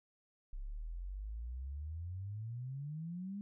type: exponential sweep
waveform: sine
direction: up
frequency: 32.49 to 207.1 Hz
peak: -40 dBFS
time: 0.53-3.41 s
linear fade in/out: 0 ms
effects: none